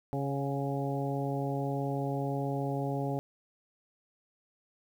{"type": "harmonic tone with a mistuned harmonic", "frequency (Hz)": 138.59, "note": "C#3", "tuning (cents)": 0, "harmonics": [1, 2, 3, 4, 5, 6], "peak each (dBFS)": [-33, -36, -38, -39, -40, -41], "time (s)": [0.13, 3.19], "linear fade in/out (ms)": 0, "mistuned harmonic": 5, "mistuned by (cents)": 31, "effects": ["10-bit"]}